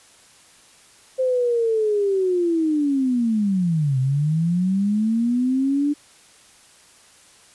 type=linear two-way sweep; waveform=sine; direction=down then up; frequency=523.3 to 127.9 to 294.9 Hz; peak=-17 dBFS; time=1.18-5.94 s; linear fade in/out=20 ms; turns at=3.99 s; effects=white hiss -51 dBFS RMS until 7.54 s + resampled to 24000 Hz